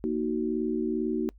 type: chord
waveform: sine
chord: D# minor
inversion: second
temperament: just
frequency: 233.3 / 311.1 / 373.4 Hz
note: A#3 / D#4 / F#4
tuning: +2 / 0 / +16 cents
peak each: -30 dBFS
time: 0.04-1.29 s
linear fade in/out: 0 ms
effects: noise-tail reverb RT60 0.1 s tail -25 dB re dry + added 50 Hz sine -50 dBFS peak until 1.38 s